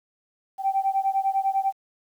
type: beating tone pair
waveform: sine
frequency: 774 / 784 Hz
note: G5 / G5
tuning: -22 / 0 cents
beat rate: 10 Hz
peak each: -23 / -24 dBFS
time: 0.58-1.73 s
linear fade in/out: 50 ms
effects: tanh soft clip ceiling -13 dBFS + 9-bit